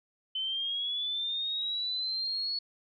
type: linear sweep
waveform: sine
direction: up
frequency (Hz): 3050 to 4400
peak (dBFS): -30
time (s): 0.35-2.59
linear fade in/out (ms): 5
effects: none